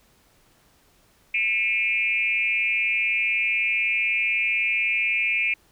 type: tone with frequency modulation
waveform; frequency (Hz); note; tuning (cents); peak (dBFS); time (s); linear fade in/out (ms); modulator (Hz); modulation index
sine; 2400; D7; +37; -20; 1.34-5.54; 5; 208; 0.98
effects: pink hiss -60 dBFS RMS until 5.71 s